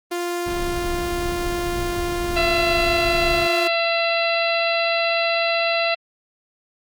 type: tone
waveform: sawtooth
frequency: 349.2 Hz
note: F4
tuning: in tune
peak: -19 dBFS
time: 0.11-3.68 s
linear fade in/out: 10 ms
type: noise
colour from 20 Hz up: brown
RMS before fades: -29 dBFS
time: 0.46-3.47 s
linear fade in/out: 10 ms
type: harmonic tone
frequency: 673 Hz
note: E5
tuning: 36 cents sharp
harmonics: 1 / 2 / 3 / 4 / 5 / 6 / 7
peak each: -21 / -28 / -28 / -23 / -34 / -28 / -35 dBFS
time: 2.36-5.95 s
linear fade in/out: 10 ms
effects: Opus 24 kbps